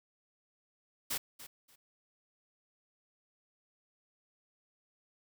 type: noise with echo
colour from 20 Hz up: white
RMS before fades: -35 dBFS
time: 1.1-1.18 s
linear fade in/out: 10 ms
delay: 290 ms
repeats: 2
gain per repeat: -14 dB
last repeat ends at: 1.76 s
effects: none